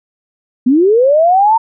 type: linear sweep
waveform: sine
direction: up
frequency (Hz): 235.5 to 921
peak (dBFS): -6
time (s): 0.66-1.58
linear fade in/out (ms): 10
effects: none